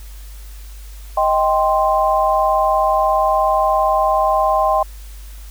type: chord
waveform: sine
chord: C minor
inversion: first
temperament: just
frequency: 627.9 / 784.9 / 1046.5 Hz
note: Eb5 / G5 / C6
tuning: +16 / +2 / 0 cents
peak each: -17 / -17 / -17 dBFS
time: 1.17-4.83 s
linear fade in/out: 5 ms
effects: added 50 Hz sine -32 dBFS peak until 5.5 s + white hiss -45 dBFS RMS until 5.5 s